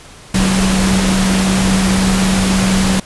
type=tone in noise; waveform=sine; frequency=190 Hz; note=F#3; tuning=46 cents sharp; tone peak=-12 dBFS; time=0.34-3 s; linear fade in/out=5 ms; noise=pink; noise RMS=-17 dBFS; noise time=0.34-3 s; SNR=+2 dB; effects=pink hiss -38 dBFS RMS until 3.05 s + resampled to 24000 Hz